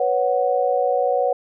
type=chord; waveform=sine; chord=B suspended second; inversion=none; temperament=equal; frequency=493.9 / 554.4 / 740 Hz; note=B4 / C#5 / F#5; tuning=0 / 0 / 0 cents; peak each=-21 dBFS; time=0-1.33 s; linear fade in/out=5 ms; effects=none